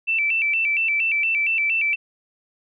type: tone with vibrato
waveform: sine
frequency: 2490 Hz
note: D#7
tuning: 1 cent sharp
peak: -18 dBFS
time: 0.07-1.96 s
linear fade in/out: 20 ms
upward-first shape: square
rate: 4.3 Hz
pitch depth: 120 cents each way
effects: none